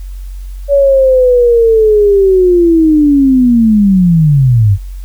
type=linear sweep; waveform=sine; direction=down; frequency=570 to 92.5 Hz; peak=-4 dBFS; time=0.68-4.78 s; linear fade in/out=50 ms; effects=added 46 Hz sine -21 dBFS peak until 5.04 s + white hiss -46 dBFS RMS until 5.04 s